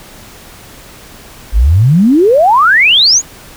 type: exponential sweep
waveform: sine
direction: up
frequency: 46.25 to 7040 Hz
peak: -4 dBFS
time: 1.52-3.22 s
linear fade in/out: 50 ms
effects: pink hiss -35 dBFS RMS until 3.56 s